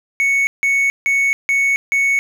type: tone bursts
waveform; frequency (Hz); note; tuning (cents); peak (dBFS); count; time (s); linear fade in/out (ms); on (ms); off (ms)
triangle; 2217; C#7; 0; -11; 5; 0.2-2.19; 0; 270; 160
effects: none

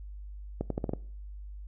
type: accelerating click train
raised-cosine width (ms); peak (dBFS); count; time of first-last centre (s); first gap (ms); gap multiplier
2; -17; 6; 0.61-0.935; 93; 0.82
effects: noise-tail reverb RT60 0.5 s tail -22 dB re dry + added 50 Hz sine -40 dBFS peak until 1.67 s

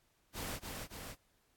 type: noise with echo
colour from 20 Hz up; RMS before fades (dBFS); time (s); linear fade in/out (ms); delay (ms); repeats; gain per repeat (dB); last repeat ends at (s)
pink; -41; 0.33-0.6; 50; 280; 2; -3; 1.16
effects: pink hiss -74 dBFS RMS until 1.56 s + AAC 64 kbps

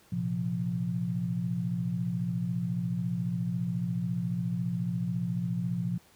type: chord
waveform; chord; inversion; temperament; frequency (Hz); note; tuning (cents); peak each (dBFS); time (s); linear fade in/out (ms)
sine; Bb suspended second; none; equal; 116.54 / 130.81 / 174.61; Bb2 / C3 / F3; 0 / 0 / 0; -34 / -35 / -30; 0.12-5.98; 5
effects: pink hiss -60 dBFS RMS until 6.15 s + high-pass 60 Hz 12 dB/octave

